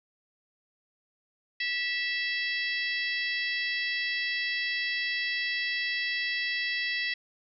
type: harmonic tone with a mistuned harmonic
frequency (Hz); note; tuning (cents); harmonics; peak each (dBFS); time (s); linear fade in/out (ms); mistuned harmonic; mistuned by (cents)
660; E5; +2; 3 / 4 / 5 / 6 / 7 / 8; -30 / -35 / -38 / -40 / -39 / -41; 1.6-7.14; 5; 3; -20
effects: none